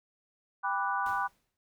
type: chord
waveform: sine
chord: G major seventh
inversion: none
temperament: equal with one note detuned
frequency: 792.6 / 987.8 / 1174.7 / 1480 Hz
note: G5 / B5 / D6 / F#6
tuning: +19 / 0 / 0 / 0 cents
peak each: -34 dBFS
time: 0.63-1.28 s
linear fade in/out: 20 ms
type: noise with exponential decay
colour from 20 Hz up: pink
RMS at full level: -48 dBFS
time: 1.06-1.57 s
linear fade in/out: 1 ms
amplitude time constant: 110 ms
effects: noise-tail reverb RT60 0.1 s tail -20 dB re dry